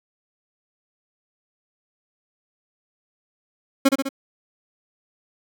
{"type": "tone with echo", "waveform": "30% pulse", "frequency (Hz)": 271.9, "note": "C#4", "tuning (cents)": -33, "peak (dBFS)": -9, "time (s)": [3.85, 3.89], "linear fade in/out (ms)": 10, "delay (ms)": 67, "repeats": 3, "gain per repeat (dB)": -4, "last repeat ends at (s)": 4.091, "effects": []}